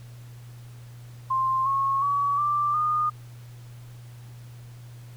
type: tone with pitch steps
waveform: sine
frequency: 1052 / 1092.2 / 1134 / 1177.4 / 1222.5 Hz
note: C6 / C#6 / C#6 / D6 / D#6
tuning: +9 / -26 / +39 / +4 / -31 cents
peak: -21 dBFS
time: 1.3-3.1 s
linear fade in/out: 10 ms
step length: 360 ms
effects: added 120 Hz sine -41 dBFS peak until 5.16 s + pink hiss -55 dBFS RMS until 5.16 s